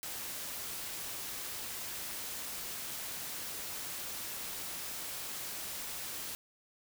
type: noise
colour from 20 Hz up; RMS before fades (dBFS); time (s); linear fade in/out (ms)
white; -41; 0.03-6.35; 0
effects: none